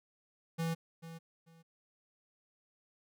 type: tone with echo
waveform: square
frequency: 164.81 Hz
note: E3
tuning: in tune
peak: -33 dBFS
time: 0.58-0.75 s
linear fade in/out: 20 ms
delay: 440 ms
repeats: 2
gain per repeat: -13 dB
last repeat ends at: 1.63 s
effects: none